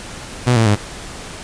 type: tone with pitch steps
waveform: sawtooth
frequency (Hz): 123.47 / 113.22 / 103.83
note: B2 / A2 / G#2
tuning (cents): 0 / +50 / 0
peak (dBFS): -7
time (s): 0.46-0.76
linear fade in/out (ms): 20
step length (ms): 100
effects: pink hiss -32 dBFS RMS until 1.43 s + resampled to 22050 Hz